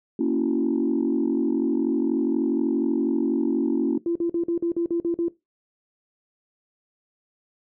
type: chord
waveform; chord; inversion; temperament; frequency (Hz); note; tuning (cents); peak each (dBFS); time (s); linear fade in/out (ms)
sine; F# dominant seventh; first; equal; 233.1 / 277.2 / 329.6 / 370; A#3 / C#4 / E4 / F#4; 0 / 0 / 0 / 0; -25 / -23 / -24 / -28; 0.19-3.98; 5
type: tone bursts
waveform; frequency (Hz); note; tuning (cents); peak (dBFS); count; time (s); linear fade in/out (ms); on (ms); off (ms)
sine; 339.9; F4; -47; -20; 9; 4.06-5.283; 2; 95; 46
effects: noise-tail reverb RT60 0.2 s tail -19 dB re dry + tanh soft clip ceiling -13 dBFS